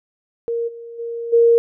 sine tone with level steps, 466.2 Hz, A#4, in tune, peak -19 / -32 / -24 / -9 dBFS, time 0.48-1.58 s, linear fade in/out 0 ms, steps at 0.67 / 0.98 / 1.32 s, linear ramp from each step 20 ms, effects none

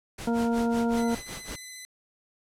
pink noise with tremolo, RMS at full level -37 dBFS, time 0.18-1.56 s, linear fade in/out 5 ms, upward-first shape sine, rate 5.4 Hz, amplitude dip 90%
harmonic tone, 233.1 Hz, A#3, in tune, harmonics 1 / 2 / 3 / 4 / 6, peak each -24 / -30 / -34 / -36 / -40 dBFS, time 0.27-1.15 s, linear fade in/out 5 ms
10% pulse tone with vibrato, 2017 Hz, B6, 36 cents sharp, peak -31 dBFS, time 0.97-1.85 s, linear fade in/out 0 ms, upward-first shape sine, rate 14 Hz, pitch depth 14 cents each way
effects low-pass 11000 Hz 12 dB/octave

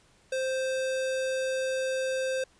square tone, 523.3 Hz, C5, in tune, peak -28 dBFS, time 0.32-2.44 s, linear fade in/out 5 ms, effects pink hiss -62 dBFS RMS until 2.59 s + resampled to 22050 Hz

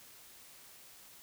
silence, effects white hiss -56 dBFS RMS until 1.22 s

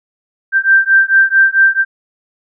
sine beating tone pair, 1568 / 1572.5 Hz, G6 / G6, 0 / +5 cents, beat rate 4.5 Hz, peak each -10 dBFS, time 0.52-1.85 s, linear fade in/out 50 ms, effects none

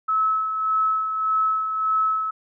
sine tone with tremolo, 1296 Hz, E6, 30 cents flat, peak -17 dBFS, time 0.08-2.31 s, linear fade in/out 10 ms, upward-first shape sine, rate 1.7 Hz, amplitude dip 50%, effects none

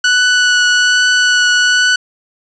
sawtooth tone with vibrato, 1480 Hz, F#6, in tune, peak -5 dBFS, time 0.04-1.96 s, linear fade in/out 5 ms, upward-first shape triangle, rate 1.2 Hz, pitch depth 12 cents each way, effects resampled to 16000 Hz + 7-bit

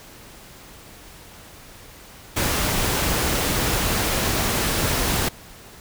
pink noise, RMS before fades -22 dBFS, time 2.36-5.29 s, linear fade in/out 10 ms, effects pink hiss -44 dBFS RMS until 5.8 s

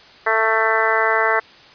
harmonic tone, 222.1 Hz, A3, 16 cents sharp, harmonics 2 / 3 / 4 / 5 / 6 / 7 / 8 / 9, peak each -23 / -23 / -23 / -23 / -23 / -23 / -23 / -23 dBFS, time 0.26-1.4 s, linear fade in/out 10 ms, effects white hiss -45 dBFS RMS until 1.74 s + resampled to 11025 Hz

